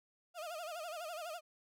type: tone with vibrato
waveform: 35% pulse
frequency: 659.3 Hz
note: E5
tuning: in tune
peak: -40 dBFS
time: 0.34-1.41 s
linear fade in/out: 50 ms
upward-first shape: sine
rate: 12 Hz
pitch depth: 140 cents each way
effects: none